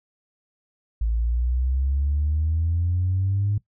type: exponential sweep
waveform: sine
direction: up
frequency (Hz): 54.5 to 104.2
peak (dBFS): -19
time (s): 1.01-3.58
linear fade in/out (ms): 5
effects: noise-tail reverb RT60 0.1 s tail -18 dB re dry + tanh soft clip ceiling -15 dBFS